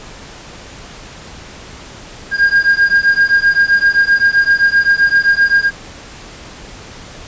triangle beating tone pair, 1612 / 1619.7 Hz, G6 / G#6, +48 / -44 cents, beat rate 7.7 Hz, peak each -10 dBFS, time 2.31-5.71 s, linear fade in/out 50 ms, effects pink hiss -34 dBFS RMS until 7.27 s + resampled to 16000 Hz

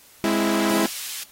sawtooth chord, Ab augmented, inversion none, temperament equal, 207.7 / 261.6 / 329.6 Hz, Ab3 / C4 / E4, 0 / 0 / 0 cents, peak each -19 / -24 / -18 dBFS, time 0.24-0.86 s, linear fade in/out 0 ms
pink high-pass noise, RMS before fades -33 dBFS, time 0.69-1.24 s, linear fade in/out 10 ms, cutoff 3000 Hz, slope 12 dB/octave
effects white hiss -51 dBFS RMS until 1.31 s + AAC 48 kbps

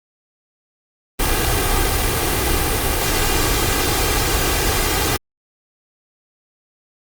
pink noise with comb filter, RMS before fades -18 dBFS, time 1.19-5.17 s, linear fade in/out 10 ms, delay 2.5 ms, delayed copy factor +0.55, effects Opus 32 kbps

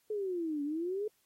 sine exponential two-way sweep, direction down then up, 434.7 to 282.5 to 434.7 Hz, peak -32 dBFS, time 0.1-1.08 s, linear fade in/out 5 ms, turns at 0.63 s, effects white hiss -73 dBFS RMS until 1.25 s + AAC 48 kbps

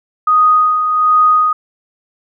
sine tone with tremolo, 1244.5 Hz, D#6, in tune, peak -6 dBFS, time 0.27-1.53 s, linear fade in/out 5 ms, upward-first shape sine, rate 1.3 Hz, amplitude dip 50%, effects none

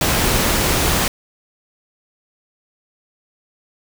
pink noise, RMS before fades -17 dBFS, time 0.01-1.08 s, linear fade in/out 2 ms, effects none

